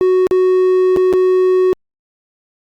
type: tone with dropouts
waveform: triangle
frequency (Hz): 370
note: F#4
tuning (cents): 0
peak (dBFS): -7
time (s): 0.01-1.73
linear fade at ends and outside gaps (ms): 0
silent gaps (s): 0.269-0.311 / 0.963-0.971 / 1.128-1.136
effects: Opus 32 kbps